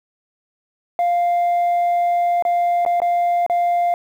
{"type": "tone with dropouts", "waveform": "sine", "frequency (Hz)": 698.5, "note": "F5", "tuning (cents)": 0, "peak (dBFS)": -12, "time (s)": [0.99, 3.94], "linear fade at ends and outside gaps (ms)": 1, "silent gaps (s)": [[2.424, 2.451], [2.851, 2.862], [3.002, 3.018], [3.464, 3.498]], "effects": ["tanh soft clip ceiling -14 dBFS", "8-bit"]}